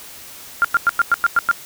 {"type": "tone bursts", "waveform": "sine", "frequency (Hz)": 1396, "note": "F6", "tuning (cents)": -1, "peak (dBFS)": -10, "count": 8, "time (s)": [0.62, 1.513], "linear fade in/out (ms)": 0, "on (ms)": 25, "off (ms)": 99, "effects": ["white hiss -38 dBFS RMS until 1.65 s"]}